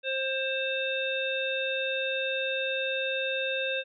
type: harmonic tone with a mistuned harmonic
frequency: 530 Hz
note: C5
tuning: 22 cents sharp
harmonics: 1 / 3 / 5 / 7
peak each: -31 / -35 / -32 / -35 dBFS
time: 0.03-3.84 s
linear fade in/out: 50 ms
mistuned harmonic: 7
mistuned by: -23 cents
effects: none